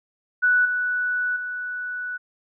sine tone with level steps, 1480 Hz, F#6, in tune, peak -15 / -21 / -27 dBFS, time 0.42-2.18 s, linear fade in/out 20 ms, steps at 0.65 / 1.36 s, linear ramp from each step 5 ms, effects none

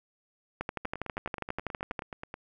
two click trains, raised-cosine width 0.5 ms, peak -23 / -17 dBFS, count 15 / 18, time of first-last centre 0.85-2.341 / 0.61-1.992 s, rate 9.39 / 12.3 Hz, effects none

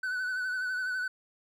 triangle tone with vibrato, 1500 Hz, F#6, 23 cents sharp, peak -28 dBFS, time 0.03-1.08 s, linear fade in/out 5 ms, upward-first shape sine, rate 12 Hz, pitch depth 38 cents each way, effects none

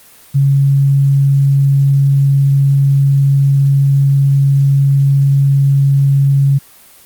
sine tone, 138.59 Hz, C#3, in tune, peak -7 dBFS, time 0.34-6.59 s, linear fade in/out 20 ms, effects white hiss -42 dBFS RMS until 7.05 s + Opus 24 kbps

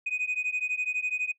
sine beating tone pair, 2489 / 2501 Hz, D#7 / D#7, 0 / +8 cents, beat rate 12 Hz, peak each -29 dBFS, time 0.06-1.32 s, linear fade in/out 10 ms, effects noise-tail reverb RT60 0.1 s tail -21 dB re dry + tanh soft clip ceiling -23 dBFS

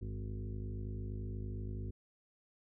harmonic tone with a mistuned harmonic, 52.3 Hz, G#1, 13 cents sharp, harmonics 1 / 2 / 3 / 4 / 5 / 7 / 8 / 9, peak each -42 / -41 / -53 / -50 / -52 / -52 / -62 / -63 dBFS, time 0.01-1.91 s, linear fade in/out 10 ms, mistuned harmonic 2, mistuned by -60 cents, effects none

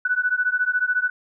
sine beating tone pair, 1480 / 1494 Hz, F#6 / F#6, 0 / +16 cents, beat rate 14 Hz, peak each -22 dBFS, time 0.05-1.1 s, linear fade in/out 5 ms, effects none

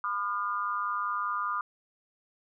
sine tone with amplitude modulation, 1210 Hz, D#6, 49 cents flat, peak -24 dBFS, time 0.04-1.61 s, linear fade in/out 2 ms, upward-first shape sine, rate 205 Hz, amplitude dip 95%, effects none

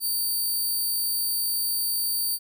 5% pulse tone, 4606 Hz, D8, 34 cents flat, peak -17 dBFS, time 0-2.39 s, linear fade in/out 50 ms, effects none

